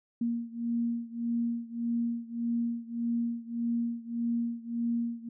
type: beating tone pair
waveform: sine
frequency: 233.8 / 235.5 Hz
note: A#3 / A#3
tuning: +5 / +18 cents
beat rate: 1.7 Hz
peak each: -31 / -33 dBFS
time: 0.21-5.29 s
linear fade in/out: 5 ms
effects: none